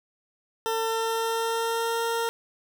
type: tone with pitch glide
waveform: 20% pulse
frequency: 450 to 461.3 Hz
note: A4 to A#4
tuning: +39 to -18 cents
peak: -20 dBFS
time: 0.66-2.29 s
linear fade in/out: 0 ms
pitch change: +43 cents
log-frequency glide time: 0.84-2.04 s
effects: none